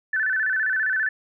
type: tone with vibrato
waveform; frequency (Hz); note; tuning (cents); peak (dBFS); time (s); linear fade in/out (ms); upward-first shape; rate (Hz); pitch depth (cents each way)
sine; 1633; G#6; -30; -20; 0.13-1.09; 5; square; 15; 120
effects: none